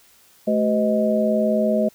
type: tone cluster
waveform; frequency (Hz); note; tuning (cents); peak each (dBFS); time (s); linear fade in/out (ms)
sine; 217.9 / 382.2 / 506 / 625; A3 / G4 / B4 / D#5; -17 / -44 / +42 / +8; -20 / -27 / -25 / -20; 0.47-1.89; 10
effects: white hiss -54 dBFS RMS until 1.94 s